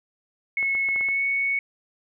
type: tone with pitch glide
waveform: sine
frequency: 2190 to 2218 Hz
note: C#7 to C#7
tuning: -22 to 0 cents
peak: -21 dBFS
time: 0.57-1.59 s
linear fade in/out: 2 ms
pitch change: +22 cents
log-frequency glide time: 1.02-1.24 s
type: clicks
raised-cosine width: 0.5 ms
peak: -23 dBFS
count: 6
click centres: 0.628 / 0.751 / 0.888 / 0.961 / 1.01 / 1.087 s
effects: none